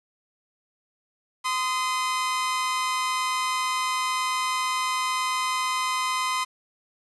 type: tone pair together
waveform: sawtooth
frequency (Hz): 1029 / 1247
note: C6 / D#6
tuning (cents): -29 / +3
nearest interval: minor third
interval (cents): 332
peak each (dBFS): -21 / -27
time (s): 1.44-6.45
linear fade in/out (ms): 20
effects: resampled to 24000 Hz + 8-bit